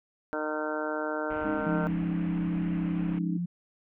harmonic tone, 153.3 Hz, D#3, 25 cents flat, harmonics 2 / 3 / 4 / 5 / 6 / 7 / 8 / 9 / 10, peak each -35 / -36 / -34 / -42 / -39 / -46 / -46 / -37 / -39 dBFS, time 0.33-1.87 s, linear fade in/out 0 ms
pink low-pass noise, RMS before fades -44 dBFS, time 1.3-3.19 s, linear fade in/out 5 ms, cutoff 2800 Hz, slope 48 dB/octave
sine chord, Ab suspended fourth, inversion none, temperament equal, 207.7 / 277.2 / 311.1 Hz, Ab3 / Db4 / Eb4, 0 / 0 / 0 cents, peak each -36 / -37 / -34 dBFS, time 1.44-3.38 s, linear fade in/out 10 ms
sine tone with pitch glide, 172.5 to 174.5 Hz, F3 to F3, -21 to -1 cents, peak -28 dBFS, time 1.66-3.46 s, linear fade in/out 10 ms, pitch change +20 cents, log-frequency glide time 1.98-2.21 s
effects none

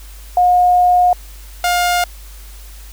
sine / sawtooth tone pair in turn, 718 / 708.1 Hz, F5 / F5, +48 / +24 cents, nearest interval unison, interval 24 cents, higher first, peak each -8 / -9 dBFS, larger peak first, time 0.37-1.13 / 1.64-2.04 s, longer first, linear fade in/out 2 ms, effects added 50 Hz sine -33 dBFS peak until 2.92 s + white hiss -42 dBFS RMS until 2.92 s

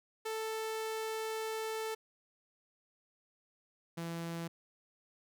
sawtooth tone pair in turn, 441 / 167.59 Hz, A4 / E3, +4 / +29 cents, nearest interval octave + perfect fourth, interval 1675 cents, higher first, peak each -32 / -34 dBFS, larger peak first, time 0.25-1.95 / 3.97-4.48 s, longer first, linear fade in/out 10 ms, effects none

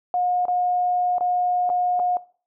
sine tone with dropouts, 719 Hz, F#5, 50 cents flat, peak -19 dBFS, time 0.14-2.17 s, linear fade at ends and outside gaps 1 ms, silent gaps 0.454-0.482 / 1.183-1.208 / 1.693-1.7 / 1.994-1.998 s, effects noise-tail reverb RT60 0.4 s tail -19 dB re dry

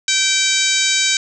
harmonic tone with a mistuned harmonic, 775 Hz, G5, 20 cents flat, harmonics 2 / 3 / 4 / 5 / 6 / 7 / 8 / 9 / 10, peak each -24 / -21 / -24 / -20 / -24 / -26 / -23 / -21 / -26 dBFS, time 0.08-1.17 s, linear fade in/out 2 ms, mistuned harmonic 5, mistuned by -24 cents, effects none

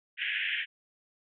pink band-pass noise, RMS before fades -32 dBFS, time 0.17-0.66 s, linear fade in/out 50 ms, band 1600 to 3200 Hz, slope 96 dB/octave, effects none

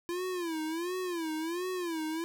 square tone with vibrato, 340 Hz, F4, 46 cents flat, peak -33 dBFS, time 0.09-2.24 s, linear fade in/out 0 ms, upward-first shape sine, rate 1.4 Hz, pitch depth 150 cents each way, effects none

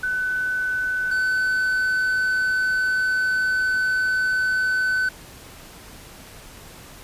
sine / triangle tone pair in turn, 1506 / 1512.5 Hz, F#6 / F#6, +30 / +38 cents, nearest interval unison, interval 8 cents, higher second, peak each -21 / -17 dBFS, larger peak second, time 0.03-1.11 / 1.11-5.09 s, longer second, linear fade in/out 5 ms, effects pink hiss -43 dBFS RMS until 7.03 s + resampled to 32000 Hz

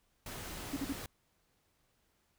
pink noise, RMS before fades -44 dBFS, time 0.26-1.06 s, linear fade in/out 2 ms
sine tone bursts, 277.2 Hz, C#4, in tune, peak -33 dBFS, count 3, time 0.73-0.927 s, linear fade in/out 5 ms, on 37 ms, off 43 ms
effects pink hiss -75 dBFS RMS until 2.38 s

